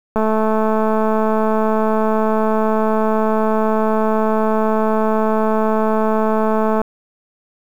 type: click train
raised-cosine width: 1 ms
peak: -5 dBFS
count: 1452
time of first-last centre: 0.16-6.816 s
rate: 218 Hz
effects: 7-bit